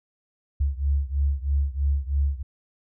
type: beating tone pair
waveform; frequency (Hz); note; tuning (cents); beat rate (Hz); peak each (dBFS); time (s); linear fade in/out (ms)
sine; 69 / 72.1; C#2 / D2; -7 / -31; 3.1; -23 / -25; 0.6-2.43; 10
effects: none